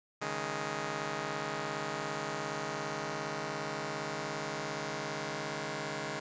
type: chord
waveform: 5% pulse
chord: C# suspended second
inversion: none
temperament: just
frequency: 138.59 / 155.92 / 207.9 Hz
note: C#3 / D#3 / G#3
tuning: 0 / +4 / +2 cents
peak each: -29 / -28 / -29 dBFS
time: 0.21-6.2 s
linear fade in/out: 10 ms
effects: resampled to 16000 Hz + 10-bit